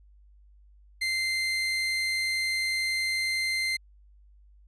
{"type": "tone", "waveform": "30% pulse", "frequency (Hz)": 2083, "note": "C7", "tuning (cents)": -8, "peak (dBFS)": -23, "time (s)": [1.01, 3.77], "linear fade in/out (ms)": 10, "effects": ["added 50 Hz sine -53 dBFS peak until 4.67 s", "resampled to 22050 Hz"]}